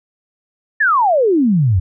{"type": "exponential sweep", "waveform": "sine", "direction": "down", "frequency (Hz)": [1816, 84.1], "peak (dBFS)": -10, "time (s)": [0.8, 1.8], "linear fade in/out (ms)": 10, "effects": []}